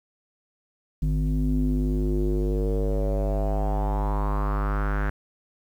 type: tone with low-pass filter sweep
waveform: square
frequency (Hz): 50.7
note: G#1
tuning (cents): -41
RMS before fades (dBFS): -24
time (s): 1.02-5.1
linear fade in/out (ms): 5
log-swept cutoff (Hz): 190 to 1600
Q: 4.5
effects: 9-bit